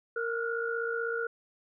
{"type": "tone cluster", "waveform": "sine", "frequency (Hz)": [462.6, 1394, 1450], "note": ["A#4", "F6", "F#6"], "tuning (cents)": [-13, -4, -35], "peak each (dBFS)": [-32, -36, -35], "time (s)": [0.16, 1.27], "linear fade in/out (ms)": 5, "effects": []}